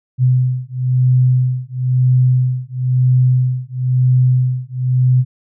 sine beating tone pair, 126.6 / 127.6 Hz, B2 / C3, +43 / -43 cents, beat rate 1 Hz, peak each -14 dBFS, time 0.18-5.25 s, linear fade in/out 50 ms, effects none

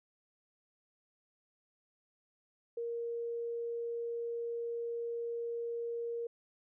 sine tone, 468.1 Hz, A#4, 7 cents sharp, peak -35 dBFS, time 2.77-6.27 s, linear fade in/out 5 ms, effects none

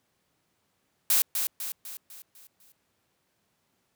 blue noise with echo, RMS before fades -22 dBFS, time 1.1-1.22 s, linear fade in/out 2 ms, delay 250 ms, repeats 6, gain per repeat -6 dB, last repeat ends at 2.72 s, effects pink hiss -73 dBFS RMS until 3.95 s + high-pass 100 Hz 12 dB/octave

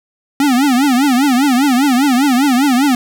square tone with vibrato, 266 Hz, C4, 29 cents sharp, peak -10 dBFS, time 0.4-2.95 s, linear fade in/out 2 ms, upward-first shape triangle, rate 5 Hz, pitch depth 210 cents each way, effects 7-bit

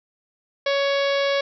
harmonic tone, 558 Hz, C#5, 11 cents sharp, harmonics 1 / 2 / 3 / 4 / 5 / 6 / 7 / 8 / 9 / 10, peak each -20 / -30 / -30 / -30 / -36 / -32 / -34 / -37 / -39 / -41 dBFS, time 0.66-1.41 s, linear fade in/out 5 ms, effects none

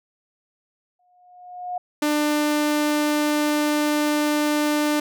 sine tone with exponential growth, 720 Hz, F#5, 47 cents flat, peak -23 dBFS, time 0.99-1.78 s, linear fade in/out 5 ms, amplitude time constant 170 ms
sawtooth tone, 298.3 Hz, D4, 27 cents sharp, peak -15 dBFS, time 2.02-5 s, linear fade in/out 5 ms
effects none

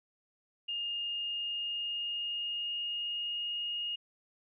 sine tone with pitch glide, 2830 to 2858 Hz, F7 to F7, +22 to +39 cents, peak -33 dBFS, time 0.68-3.96 s, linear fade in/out 10 ms, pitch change +17 cents, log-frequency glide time 0.89-3.52 s, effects none

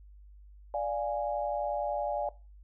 sine chord, D diminished, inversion none, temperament equal, 587.3 / 698.5 / 830.6 Hz, D5 / F5 / Ab5, 0 / 0 / 0 cents, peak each -32 / -35 / -34 dBFS, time 0.74-2.29 s, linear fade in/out 2 ms, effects noise-tail reverb RT60 0.3 s tail -19 dB re dry + added 50 Hz sine -50 dBFS peak until 2.63 s

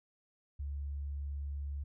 sine tone, 71 Hz, C#2, 42 cents sharp, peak -36 dBFS, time 0.59-1.84 s, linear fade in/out 10 ms, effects none

